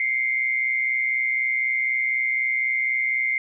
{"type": "tone pair together", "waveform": "sine", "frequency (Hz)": [2093, 2217], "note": ["C7", "C#7"], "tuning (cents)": [0, 0], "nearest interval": "minor second", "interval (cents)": 100, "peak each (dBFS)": [-21, -28], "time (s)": [0, 3.38], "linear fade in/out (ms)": 2, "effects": []}